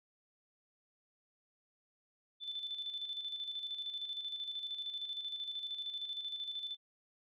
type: tone with tremolo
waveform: sine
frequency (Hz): 3520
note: A7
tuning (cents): 0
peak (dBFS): -37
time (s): 2.4-6.77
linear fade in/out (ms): 50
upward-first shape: square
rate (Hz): 13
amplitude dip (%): 50
effects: none

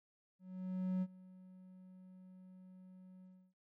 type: tone with ADSR envelope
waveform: triangle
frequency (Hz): 185.2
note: F#3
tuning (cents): +2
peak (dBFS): -31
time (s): 0.39-3.54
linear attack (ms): 630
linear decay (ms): 48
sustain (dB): -22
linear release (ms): 300
effects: none

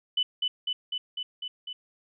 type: tone with echo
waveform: sine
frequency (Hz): 2997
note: F#7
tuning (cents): +22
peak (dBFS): -22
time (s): 0.17-0.23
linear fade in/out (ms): 5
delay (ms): 250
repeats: 6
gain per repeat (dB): -2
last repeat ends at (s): 1.73
effects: none

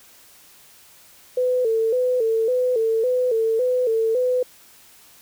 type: tone with vibrato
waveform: sine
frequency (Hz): 474.7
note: A#4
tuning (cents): +31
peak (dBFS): -17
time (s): 1.37-4.43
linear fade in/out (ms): 5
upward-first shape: square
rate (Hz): 1.8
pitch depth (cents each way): 99
effects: white hiss -50 dBFS RMS until 5.21 s

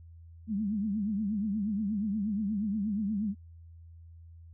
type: tone with vibrato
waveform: sine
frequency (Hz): 207.7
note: G#3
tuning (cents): 0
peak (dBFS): -28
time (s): 0.47-3.35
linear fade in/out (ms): 50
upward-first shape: triangle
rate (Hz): 8.4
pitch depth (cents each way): 150
effects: added 83 Hz sine -48 dBFS peak until 4.53 s

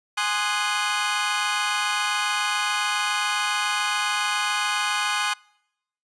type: chord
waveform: 20% pulse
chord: Ab dominant seventh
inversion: none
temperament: equal with one note detuned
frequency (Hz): 830.6 / 1046.5 / 1232.3 / 1480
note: Ab5 / C6 / Eb6 / Gb6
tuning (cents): 0 / 0 / -17 / 0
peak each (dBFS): -23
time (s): 0.17-5.34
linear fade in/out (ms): 10
effects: noise-tail reverb RT60 0.8 s tail -26 dB re dry + resampled to 22050 Hz

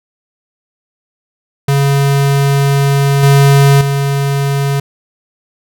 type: tone with level steps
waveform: square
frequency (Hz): 139.6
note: C#3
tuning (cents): +13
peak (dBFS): -9 / -5 / -12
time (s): 1.68-4.8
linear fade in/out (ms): 5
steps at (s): 3.23 / 3.81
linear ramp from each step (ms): 2
effects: none

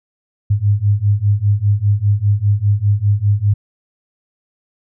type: beating tone pair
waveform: sine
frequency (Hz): 100 / 105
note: G2 / G#2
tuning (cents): +35 / +19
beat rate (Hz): 5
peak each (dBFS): -15 / -14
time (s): 0.5-3.54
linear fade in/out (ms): 10
effects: none

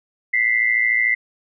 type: tone pair together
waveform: sine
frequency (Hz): 1978.4 / 2092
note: B6 / C7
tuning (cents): +3 / -1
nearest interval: minor second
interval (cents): 96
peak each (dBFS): -18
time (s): 0.33-1.15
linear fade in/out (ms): 10
effects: none

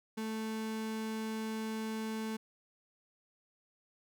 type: tone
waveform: 35% pulse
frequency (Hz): 220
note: A3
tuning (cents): 0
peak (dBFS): -34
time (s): 0.17-2.37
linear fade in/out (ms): 10
effects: none

